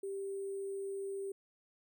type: tone with sample-and-hold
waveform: sine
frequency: 392.7 Hz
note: G4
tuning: 3 cents sharp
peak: -37 dBFS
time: 0.03-1.32 s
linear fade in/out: 5 ms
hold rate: 8820 Hz
effects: none